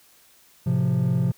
triangle chord, F major, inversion first, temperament just, 109.13 / 130.96 / 174.61 Hz, A2 / C3 / F3, -14 / +2 / 0 cents, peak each -25 / -19 / -21 dBFS, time 0.66-1.32 s, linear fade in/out 10 ms, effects tanh soft clip ceiling -11 dBFS + white hiss -56 dBFS RMS until 1.37 s

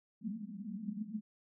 pink band-pass noise, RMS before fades -42 dBFS, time 0.21-1.21 s, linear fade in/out 20 ms, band 190 to 230 Hz, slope 96 dB/octave, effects none

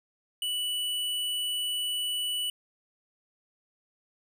square tone, 2960 Hz, F#7, in tune, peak -29 dBFS, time 0.42-2.5 s, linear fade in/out 2 ms, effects none

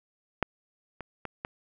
clicks, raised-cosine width 0.5 ms, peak -9 / -23 / -20 / -18 dBFS, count 4, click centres 0.427 / 1.007 / 1.253 / 1.449 s, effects none

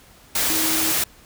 sine tone in noise, 317.9 Hz, D#4, 37 cents sharp, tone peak -27 dBFS, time 0.5-0.92 s, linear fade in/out 5 ms, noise white, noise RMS -21 dBFS, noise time 0.35-1.04 s, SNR -9 dB, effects pink hiss -50 dBFS RMS until 1.25 s

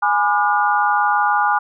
sine chord, G# diminished seventh, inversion none, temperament just, 830.6 / 996.7 / 1196.1 / 1435.3 Hz, G#5 / B5 / D6 / F6, 0 / +16 / +31 / +47 cents, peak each -17 / -22 / -20 / -20 dBFS, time 0.02-1.59 s, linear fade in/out 10 ms, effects none

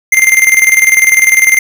square tone with tremolo, 2093 Hz, C7, in tune, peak -3 dBFS, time 0.12-1.59 s, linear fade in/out 5 ms, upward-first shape square, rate 20 Hz, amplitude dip 65%, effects none

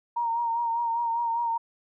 sine tone with vibrato, 932.3 Hz, A#5, in tune, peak -24 dBFS, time 0.16-1.58 s, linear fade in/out 10 ms, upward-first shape sine, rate 5 Hz, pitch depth 35 cents each way, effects none

